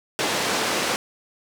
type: band-pass noise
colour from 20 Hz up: pink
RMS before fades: -24 dBFS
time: 0.19-0.96 s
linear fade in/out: 0 ms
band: 300 to 7300 Hz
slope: 12 dB/octave
effects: none